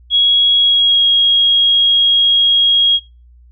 sine tone with pitch glide, 3322 to 3282 Hz, G#7 to G#7, 0 to -21 cents, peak -8 dBFS, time 0.1-3 s, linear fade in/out 50 ms, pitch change -21 cents, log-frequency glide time 0.57-1.06 s, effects noise-tail reverb RT60 0.3 s tail -25 dB re dry + added 60 Hz sine -41 dBFS peak until 3.51 s

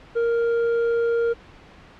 sine tone with hard clipping, 466.2 Hz, A#4, in tune, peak -20 dBFS, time 0.15-1.34 s, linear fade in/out 20 ms, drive 5 dB, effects pink hiss -47 dBFS RMS until 1.99 s + low-pass 3000 Hz 12 dB/octave

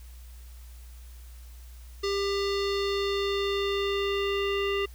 square tone with low-pass filter sweep, 398.2 Hz, G4, 27 cents sharp, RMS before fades -28 dBFS, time 2.03-4.86 s, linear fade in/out 10 ms, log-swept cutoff 4900 to 2800 Hz, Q 3.1, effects added 60 Hz sine -43 dBFS peak until 4.94 s + white hiss -57 dBFS RMS until 4.94 s

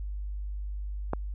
click, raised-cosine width 1 ms, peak -14 dBFS, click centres 1.134 s, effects added 50 Hz sine -32 dBFS peak until 1.34 s

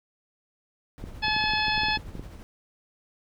brown noise with tremolo, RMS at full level -39 dBFS, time 0.98-2.43 s, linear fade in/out 0 ms, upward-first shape sine, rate 12 Hz, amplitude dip 40%
clicks, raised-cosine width 3 ms, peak -23 dBFS, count 12, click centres 1.04 / 1.282 / 1.365 / 1.44 / 1.536 / 1.682 / 1.779 / 1.834 / 1.885 / 1.973 / 2.153 / 2.195 s
harmonic tone, 858 Hz, A5, 44 cents flat, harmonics 1 / 2 / 3 / 4 / 5 / 6, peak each -28 / -29 / -29 / -31 / -32 / -35 dBFS, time 1.22-1.98 s, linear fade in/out 20 ms
effects none

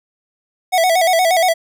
square tone with vibrato, 698.5 Hz, F5, in tune, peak -12 dBFS, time 0.72-1.54 s, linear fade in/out 20 ms, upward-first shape square, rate 8.5 Hz, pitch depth 97 cents each way, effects none

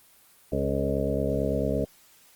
harmonic tone with a mistuned harmonic, 69 Hz, C#2, 7 cents flat, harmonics 1 / 2 / 3 / 4 / 6 / 7 / 8 / 9, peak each -32 / -32 / -32 / -32 / -32 / -32 / -32 / -32 dBFS, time 0.52-1.85 s, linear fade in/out 5 ms, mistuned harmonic 6, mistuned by +18 cents, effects white hiss -57 dBFS RMS until 2.35 s + Opus 24 kbps

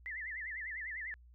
sine tone with vibrato, 1900 Hz, A#6, 33 cents sharp, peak -39 dBFS, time 0.06-1.14 s, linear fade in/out 0 ms, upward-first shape sine, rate 10 Hz, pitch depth 170 cents each way, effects added 60 Hz sine -56 dBFS peak until 1.34 s

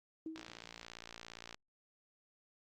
sine tone with exponential decay, 320 Hz, D#4, 49 cents sharp, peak -38 dBFS, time 0.26-0.64 s, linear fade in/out 2 ms, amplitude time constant 81 ms
click train, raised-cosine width 0.2 ms, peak -30 dBFS, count 69, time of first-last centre 0.36-1.545 s, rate 57.4 Hz
effects Opus 32 kbps

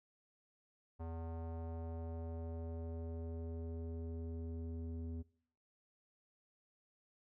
square tone with low-pass filter sweep, 82.41 Hz, E2, in tune, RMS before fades -44 dBFS, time 0.99-5.23 s, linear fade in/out 20 ms, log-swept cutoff 870 to 310 Hz, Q 1.8, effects noise-tail reverb RT60 0.6 s tail -22 dB re dry

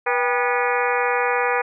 harmonic tone with a mistuned harmonic, 243.8 Hz, B3, 22 cents flat, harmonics 2 / 3 / 4 / 5 / 6 / 7 / 8 / 9 / 10, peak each -23 / -25 / -26 / -27 / -28 / -28 / -29 / -30 / -30 dBFS, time 0.06-1.62 s, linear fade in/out 10 ms, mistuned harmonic 3, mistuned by +130 cents, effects none

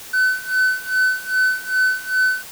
triangle tone with tremolo, 1513 Hz, F#6, 38 cents sharp, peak -11 dBFS, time 0.13-2.43 s, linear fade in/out 10 ms, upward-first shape sine, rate 2.5 Hz, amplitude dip 90%, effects white hiss -37 dBFS RMS until 2.51 s

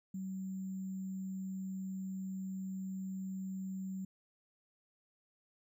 sine tone with sample-and-hold, 189.8 Hz, F#3, 44 cents sharp, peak -38 dBFS, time 0.14-4.05 s, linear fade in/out 5 ms, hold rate 7350 Hz, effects none

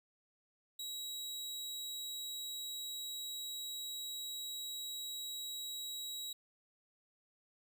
sawtooth tone, 3860 Hz, B7, 40 cents flat, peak -38 dBFS, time 0.79-6.33 s, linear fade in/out 5 ms, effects none

